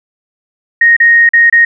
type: tone with dropouts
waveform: sine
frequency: 1864.7 Hz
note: A#6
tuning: in tune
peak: -3 dBFS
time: 0.81-1.65 s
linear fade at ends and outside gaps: 5 ms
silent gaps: 0.966-1.001 / 1.291-1.334 / 1.499-1.525 s
effects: none